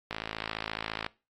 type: click train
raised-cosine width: 0.3 ms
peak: -17 dBFS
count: 53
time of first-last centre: 0.11-1.064 s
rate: 54.5 Hz
effects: noise-tail reverb RT60 0.3 s tail -22 dB re dry + AAC 32 kbps